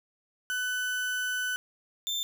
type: tone pair in turn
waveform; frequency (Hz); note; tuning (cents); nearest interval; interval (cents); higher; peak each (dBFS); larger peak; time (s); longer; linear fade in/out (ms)
35% pulse; 1500 / 3568; F#6 / A7; +23 / +23; octave + minor third; 1500; second; -27; neither; 0.5-1.56 / 2.07-2.23; first; 0
effects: none